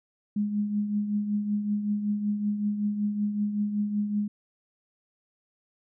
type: tone with tremolo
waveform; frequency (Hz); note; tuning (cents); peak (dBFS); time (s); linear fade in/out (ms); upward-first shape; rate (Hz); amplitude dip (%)
sine; 207.4; G#3; -2; -22; 0.36-4.28; 5; triangle; 5.3; 60
effects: none